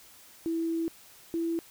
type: tone pair in turn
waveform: sine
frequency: 329.6 / 332.7 Hz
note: E4 / E4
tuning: 0 / +16 cents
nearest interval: unison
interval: 16 cents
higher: second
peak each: -27 dBFS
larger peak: neither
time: 0.46-0.88 / 1.34-1.59 s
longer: first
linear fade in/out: 0 ms
effects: white hiss -54 dBFS RMS until 1.7 s